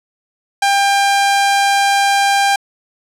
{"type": "tone", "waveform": "sawtooth", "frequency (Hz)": 797, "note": "G5", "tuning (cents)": 28, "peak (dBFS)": -7, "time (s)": [0.62, 2.56], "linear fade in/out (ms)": 5, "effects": ["low-pass 10000 Hz 12 dB/octave"]}